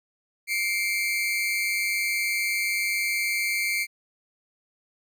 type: tone pair together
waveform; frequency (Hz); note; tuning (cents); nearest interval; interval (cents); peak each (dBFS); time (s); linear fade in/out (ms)
40% pulse; 2120 / 2319; C7 / D7; +22 / -22; major second; 156; -26; 0.47-3.87; 50
effects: none